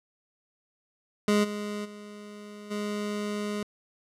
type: tone with level steps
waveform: 25% pulse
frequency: 207.7 Hz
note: G#3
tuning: in tune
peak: -17 / -28 / -38 / -26 dBFS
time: 1.28-3.63 s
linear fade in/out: 2 ms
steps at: 1.43 / 1.84 / 2.7 s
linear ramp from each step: 20 ms
effects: low-pass 10000 Hz 12 dB/octave